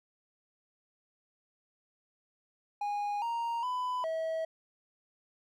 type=tone with pitch steps; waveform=triangle; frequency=822 / 932 / 1000 / 646 Hz; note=G#5 / A#5 / B5 / E5; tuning=-18 / -1 / +21 / -35 cents; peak=-29 dBFS; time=2.81-4.45 s; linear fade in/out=5 ms; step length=410 ms; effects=none